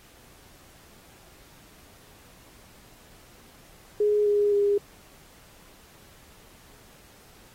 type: tone with pitch steps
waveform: sine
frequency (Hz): 417.6 / 411.9 / 406.2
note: G#4 / G#4 / G#4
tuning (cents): +10 / -14 / -38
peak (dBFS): -19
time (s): 4-4.78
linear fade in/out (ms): 5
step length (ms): 260
effects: pink hiss -54 dBFS RMS until 7.54 s + AAC 48 kbps